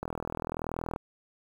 click train, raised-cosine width 1 ms, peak -19 dBFS, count 39, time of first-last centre 0.03-0.961 s, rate 40.8 Hz, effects 8-bit

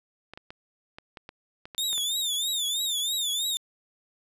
clicks, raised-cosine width 0.3 ms, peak -25 dBFS, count 10, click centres 0.336 / 0.375 / 0.505 / 0.985 / 1.172 / 1.291 / 1.655 / 1.748 / 1.93 / 1.979 s
sawtooth tone with vibrato, 3600 Hz, A7, 39 cents sharp, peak -23 dBFS, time 1.78-3.57 s, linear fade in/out 0 ms, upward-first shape triangle, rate 3.1 Hz, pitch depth 140 cents each way
effects resampled to 32000 Hz

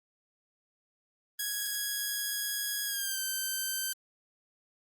5% pulse tone with pitch glide, 1661.2 to 1550 Hz, G#6 to G6, 0 to -20 cents, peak -21 dBFS, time 1.39-3.93 s, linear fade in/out 5 ms, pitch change -120 cents, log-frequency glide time 2.86-3.2 s, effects Opus 24 kbps

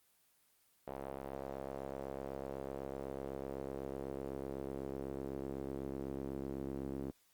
sawtooth tone with band-pass filter sweep, 68 Hz, C#2, 33 cents flat, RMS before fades -43 dBFS, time 0.87-7.11 s, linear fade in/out 5 ms, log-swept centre 620 to 320 Hz, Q 2, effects white hiss -72 dBFS RMS until 7.33 s + Opus 24 kbps

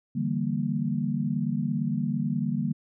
sine chord, E half-diminished seventh, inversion third, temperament equal, 146.83 / 164.81 / 196 / 233.1 Hz, D3 / E3 / G3 / Bb3, 0 / 0 / 0 / 0 cents, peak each -30 / -33 / -30 / -29 dBFS, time 0.15-2.73 s, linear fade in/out 10 ms, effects none

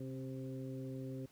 harmonic tone with a mistuned harmonic, 131.2 Hz, C3, 5 cents sharp, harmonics 1 / 2 / 3 / 4, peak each -44 / -45 / -50 / -52 dBFS, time 0-1.26 s, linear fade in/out 5 ms, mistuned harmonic 2, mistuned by +20 cents, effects pink hiss -67 dBFS RMS until 1.31 s

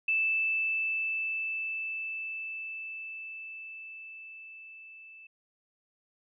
sine tone with level ramp, 2637 Hz, E7, in tune, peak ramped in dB -24 to -48 dBFS, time 0.08-5.27 s, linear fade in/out 5 ms, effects none

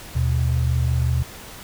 sine tone pair together, 77.78 / 123.47 Hz, D#2 / B2, 0 / 0 cents, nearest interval minor sixth, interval 800 cents, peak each -20 dBFS, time 0.15-1.23 s, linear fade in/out 10 ms, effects pink hiss -39 dBFS RMS until 1.63 s

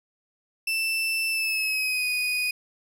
35% pulse tone with pitch glide, 2660 to 2482 Hz, E7 to D#7, +15 to -5 cents, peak -22 dBFS, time 0.67-2.51 s, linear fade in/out 5 ms, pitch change -120 cents, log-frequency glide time 1.29-2.08 s, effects none

